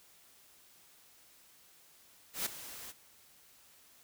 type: noise with ADSR envelope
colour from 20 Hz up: white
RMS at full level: -33 dBFS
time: 2.33-2.93 s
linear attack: 130 ms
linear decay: 8 ms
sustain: -14 dB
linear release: 30 ms
effects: white hiss -62 dBFS RMS until 4.03 s